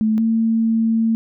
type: tone pair in turn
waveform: sine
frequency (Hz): 218.1 / 225.4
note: A3 / A3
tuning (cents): -15 / +42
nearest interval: minor second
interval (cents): 57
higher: second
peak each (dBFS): -14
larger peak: neither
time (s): 0.01-0.18 / 0.18-1.15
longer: second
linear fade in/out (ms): 0
effects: none